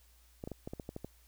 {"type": "clicks", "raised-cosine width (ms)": 2, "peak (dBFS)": -27, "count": 9, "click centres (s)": [0.439, 0.475, 0.517, 0.675, 0.735, 0.798, 0.891, 0.964, 1.046], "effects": ["added 59 Hz sine -62 dBFS peak until 1.27 s", "white hiss -67 dBFS RMS until 1.27 s"]}